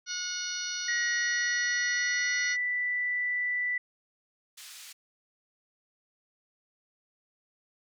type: harmonic tone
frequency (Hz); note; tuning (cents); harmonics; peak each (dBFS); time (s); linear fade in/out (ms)
726; F#5; -33; 2 / 3 / 4 / 5 / 6 / 7 / 8; -38 / -44 / -43 / -44 / -38 / -44 / -36; 0.06-2.57; 50
type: tone with pitch glide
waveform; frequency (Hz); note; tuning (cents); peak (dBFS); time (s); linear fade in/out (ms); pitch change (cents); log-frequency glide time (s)
sine; 1900 to 1976.1; A#6 to B6; +33 to 0; -27; 0.88-3.78; 5; +67; 1.18-2.35
type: band-pass noise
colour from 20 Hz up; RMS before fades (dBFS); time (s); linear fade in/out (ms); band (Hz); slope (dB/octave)
white; -47; 4.57-4.93; 10; 1900 to 8100; 12
effects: none